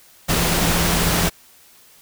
sine tone in noise, 170 Hz, F3, 46 cents flat, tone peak -23 dBFS, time 0.28-1.3 s, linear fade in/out 20 ms, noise pink, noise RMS -19 dBFS, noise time 0.28-1.3 s, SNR -7 dB, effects white hiss -50 dBFS RMS until 2.01 s

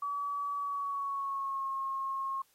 sine tone with pitch glide, 1142 to 1079.8 Hz, D6 to C#6, -49 to -46 cents, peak -32 dBFS, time 0.02-2.42 s, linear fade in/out 5 ms, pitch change -97 cents, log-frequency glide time 0.57-1.69 s, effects white hiss -69 dBFS RMS until 2.54 s + AAC 48 kbps

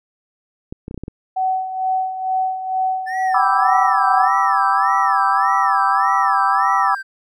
clicks, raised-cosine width 3 ms, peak -16 dBFS, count 7, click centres 0.725 / 0.881 / 0.911 / 0.944 / 0.977 / 1.036 / 1.081 s
sine tone with tremolo, 753 Hz, F#5, 30 cents sharp, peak -15 dBFS, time 1.36-4.28 s, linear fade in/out 10 ms, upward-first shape sine, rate 2.2 Hz, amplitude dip 65%
triangle tone with vibrato, 1737 Hz, A6, 23 cents flat, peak -24 dBFS, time 3.06-7.03 s, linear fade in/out 20 ms, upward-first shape sine, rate 1.7 Hz, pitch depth 190 cents each way
sine chord, E minor seventh, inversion first, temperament equal, 784 / 987.8 / 1174.7 / 1318.5 Hz, G5 / B5 / D6 / E6, 0 / 0 / 0 / 0 cents, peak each -19 dBFS, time 3.34-6.95 s, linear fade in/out 5 ms
effects none

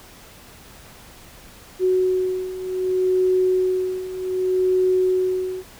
sine beating tone pair, 370 / 370.65 Hz, F#4 / F#4, 0 / +3 cents, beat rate 0.65 Hz, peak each -23 / -19 dBFS, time 1.79-5.64 s, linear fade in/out 50 ms, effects pink hiss -45 dBFS RMS until 5.79 s

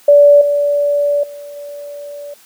sine tone with level steps, 578 Hz, D5, 28 cents flat, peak -3 / -11 / -28 / -26 dBFS, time 0.08-2.34 s, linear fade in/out 5 ms, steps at 0.41 / 1.23 / 1.56 s, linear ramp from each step 5 ms, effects white hiss -46 dBFS RMS until 2.45 s + high-pass 200 Hz 12 dB/octave

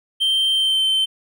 triangle tone with pitch glide, 3136 to 3096 Hz, G7 to G7, 0 to -22 cents, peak -14 dBFS, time 0.2-1.06 s, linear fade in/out 20 ms, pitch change -22 cents, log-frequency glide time 0.53-0.84 s, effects none

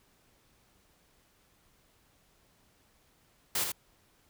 white noise with echo, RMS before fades -30 dBFS, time 3.55-3.64 s, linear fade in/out 5 ms, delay 80 ms, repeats 1, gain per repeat -5 dB, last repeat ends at 3.72 s, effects pink hiss -67 dBFS RMS until 4.29 s

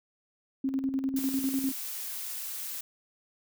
sine tone with tremolo, 268 Hz, C4, 42 cents sharp, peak -25 dBFS, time 0.64-1.72 s, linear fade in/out 5 ms, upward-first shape square, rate 10 Hz, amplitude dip 55%
blue noise, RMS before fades -37 dBFS, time 1.16-2.81 s, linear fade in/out 5 ms
effects none

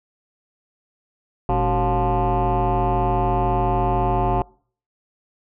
sine tone with frequency modulation, 379 Hz, F#4, 42 cents sharp, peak -15 dBFS, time 1.49-4.42 s, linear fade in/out 2 ms, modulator 166 Hz, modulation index 3.4, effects noise-tail reverb RT60 0.5 s tail -26 dB re dry + tanh soft clip ceiling -14 dBFS

